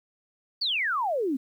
sine exponential sweep, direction down, 4699 to 246.9 Hz, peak -24 dBFS, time 0.61-1.37 s, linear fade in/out 10 ms, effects 10-bit

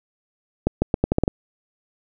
accelerating click train, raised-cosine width 2 ms, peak -4 dBFS, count 8, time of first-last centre 0.67-1.279 s, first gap 150 ms, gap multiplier 0.81, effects none

